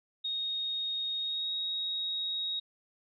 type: tone with pitch glide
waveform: sine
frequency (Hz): 3729 to 3777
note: A#7 to A#7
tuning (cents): 0 to +22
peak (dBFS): -31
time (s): 0.24-2.6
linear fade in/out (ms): 10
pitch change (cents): +22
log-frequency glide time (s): 1.18-1.52
effects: none